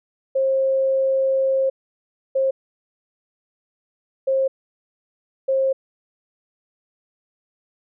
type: tone bursts at uneven times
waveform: sine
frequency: 534 Hz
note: C5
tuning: 35 cents sharp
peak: -16 dBFS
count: 4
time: 0.35-1.7 / 2.35-2.51 / 4.27-4.48 / 5.48-5.73 s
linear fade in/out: 10 ms
effects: none